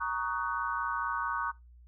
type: chord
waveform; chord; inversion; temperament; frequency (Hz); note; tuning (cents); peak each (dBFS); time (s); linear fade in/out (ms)
sine; D# minor seventh; second; just; 933.4 / 1120.1 / 1244.5 / 1493.4; A#5 / C#6 / D#6 / F#6; +2 / +18 / 0 / +16; -36 / -34 / -37 / -35; 0-1.52; 20
effects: noise-tail reverb RT60 0.2 s tail -20 dB re dry + added 60 Hz sine -52 dBFS peak until 1.87 s